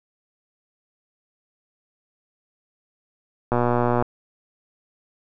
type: click train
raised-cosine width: 1 ms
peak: -7 dBFS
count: 62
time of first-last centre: 3.52-4.024 s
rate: 121 Hz
effects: none